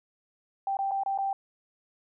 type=tone with dropouts; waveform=sine; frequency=784 Hz; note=G5; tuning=in tune; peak=-26 dBFS; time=0.67-1.33 s; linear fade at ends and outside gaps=2 ms; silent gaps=0.77-0.789 / 0.911-0.916 / 1.035-1.061 / 1.177-1.186 s; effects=none